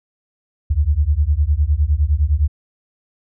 sine beating tone pair, 69.3 / 79.1 Hz, C#2 / D#2, 0 / +29 cents, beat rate 9.8 Hz, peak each -16 dBFS, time 0.7-2.48 s, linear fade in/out 10 ms, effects none

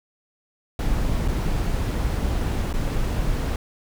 brown noise with dropouts, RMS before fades -23 dBFS, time 0.79-3.56 s, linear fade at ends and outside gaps 2 ms, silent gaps 1.279-1.283 / 2.729-2.738 s, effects none

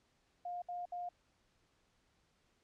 sine tone bursts, 708 Hz, F5, 23 cents sharp, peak -39 dBFS, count 3, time 0.45-1.09 s, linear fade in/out 5 ms, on 170 ms, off 65 ms, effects pink hiss -75 dBFS RMS until 2.63 s + low-pass 7000 Hz 12 dB/octave

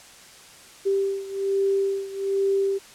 sine beating tone pair, 392 / 393.2 Hz, G4 / G4, 0 / +5 cents, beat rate 1.2 Hz, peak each -23 / -26 dBFS, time 0.85-2.79 s, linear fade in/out 20 ms, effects white hiss -47 dBFS RMS until 2.94 s + low-pass 9000 Hz 12 dB/octave

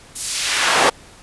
brown noise with high-pass filter sweep, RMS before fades -18 dBFS, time 0.15-0.9 s, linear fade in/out 10 ms, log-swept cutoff 9800 to 560 Hz, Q 0.87, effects pink hiss -44 dBFS RMS until 1.22 s + resampled to 24000 Hz

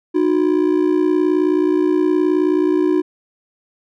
triangle ring-modulated tone, 335 Hz, E4, 28 cents sharp, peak -8 dBFS, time 0.14-3.02 s, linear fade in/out 20 ms, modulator 29.5 Hz, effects none

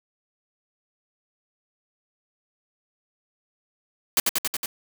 white noise with echo, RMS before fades -19 dBFS, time 4.17-4.2 s, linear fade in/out 2 ms, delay 92 ms, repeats 5, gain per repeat -2 dB, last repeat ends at 4.66 s, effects none

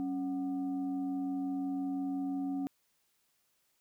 sine tone with frequency modulation, 275.4 Hz, C#4, 11 cents flat, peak -32 dBFS, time 0-2.67 s, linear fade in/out 0 ms, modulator 465 Hz, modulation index 0.4, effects white hiss -75 dBFS RMS until 3.8 s

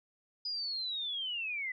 sine linear sweep, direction down, 4974 to 1975.5 Hz, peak -34 dBFS, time 0.45-1.72 s, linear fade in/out 5 ms, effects none

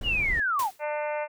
brown noise, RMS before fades -33 dBFS, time 0.01-0.4 s, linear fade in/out 2 ms
sine linear sweep, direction down, 2960 to 709 Hz, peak -23 dBFS, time 0.03-0.71 s, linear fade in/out 50 ms
white noise with exponential decay, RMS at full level -32 dBFS, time 0.59-0.84 s, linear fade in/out 5 ms, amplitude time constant 54 ms
harmonic tone, 299.1 Hz, D4, 32 cents sharp, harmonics 2 / 3 / 4 / 5 / 6 / 7 / 8 / 9, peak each -29 / -33 / -44 / -40 / -45 / -40 / -43 / -47 dBFS, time 0.79-1.28 s, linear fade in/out 50 ms
effects none

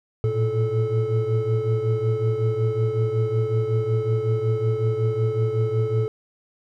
triangle tone cluster, 111.8 / 117.2 / 434.5 Hz, A2 / A#2 / A4, +28 / +10 / -22 cents, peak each -22 dBFS, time 0.24-6.08 s, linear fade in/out 0 ms, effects none

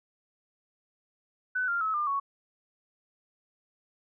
sine tone with pitch steps, 1502 / 1393.3 / 1292.5 / 1199 / 1112.3 Hz, F#6 / F6 / E6 / D6 / C#6, +26 / -4 / -34 / +36 / +6 cents, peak -26 dBFS, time 1.55-2.2 s, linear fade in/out 10 ms, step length 130 ms, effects none

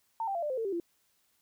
sine tone with pitch steps, 902 / 785.2 / 683.6 / 595.1 / 518.1 / 451 / 392.6 / 341.8 Hz, A5 / G5 / F5 / D5 / C5 / A4 / G4 / F4, +43 / +3 / -37 / +23 / -17 / +43 / +3 / -37 cents, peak -30 dBFS, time 0.2-0.8 s, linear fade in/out 2 ms, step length 75 ms, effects white hiss -72 dBFS RMS until 1.41 s

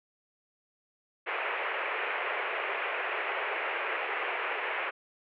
white band-pass noise, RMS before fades -33 dBFS, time 1.26-4.91 s, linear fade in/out 20 ms, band 380 to 2600 Hz, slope 48 dB/octave, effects none

